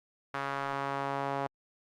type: tone with band-pass filter sweep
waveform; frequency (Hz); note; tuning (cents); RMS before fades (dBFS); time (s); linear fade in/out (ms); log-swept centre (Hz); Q
sawtooth; 138.59; C#3; 0; -34; 0.34-1.47; 5; 1300 to 810; 1.6
effects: Opus 48 kbps